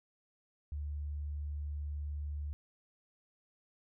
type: tone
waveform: sine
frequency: 73.42 Hz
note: D2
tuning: in tune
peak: -36 dBFS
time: 0.72-2.53 s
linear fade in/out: 0 ms
effects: none